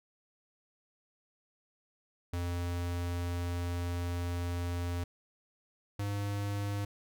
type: tone pair in turn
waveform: square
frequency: 87.31 / 101.39 Hz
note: F2 / G#2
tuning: 0 / -41 cents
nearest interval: minor third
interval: 259 cents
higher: second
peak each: -33 / -33 dBFS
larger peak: neither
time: 2.33-5.04 / 5.99-6.85 s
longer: first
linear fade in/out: 5 ms
effects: none